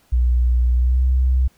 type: tone with pitch glide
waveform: sine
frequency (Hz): 60.9 to 64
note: B1 to C2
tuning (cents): -24 to -38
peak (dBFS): -13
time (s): 0.12-1.48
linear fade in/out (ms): 10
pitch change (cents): +86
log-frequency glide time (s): 0.74-1.03
effects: pink hiss -58 dBFS RMS until 1.57 s